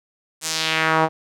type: tone with band-pass filter sweep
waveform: sawtooth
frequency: 159.6 Hz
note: D#3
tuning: 44 cents sharp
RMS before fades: -20 dBFS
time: 0.41-1.09 s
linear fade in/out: 50 ms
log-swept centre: 8400 to 750 Hz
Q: 1.6
effects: none